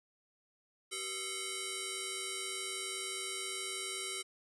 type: tone with frequency modulation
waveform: sine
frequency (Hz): 2978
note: F#7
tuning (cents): +11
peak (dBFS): -37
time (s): 0.91-4.23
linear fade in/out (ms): 20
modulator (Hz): 865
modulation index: 8
effects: none